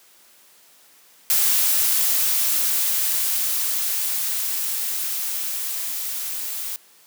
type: noise with level ramp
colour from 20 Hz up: blue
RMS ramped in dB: -18 to -29 dBFS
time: 1.3-6.76 s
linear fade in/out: 0 ms
effects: white hiss -53 dBFS RMS until 7.06 s + high-pass 200 Hz 12 dB/octave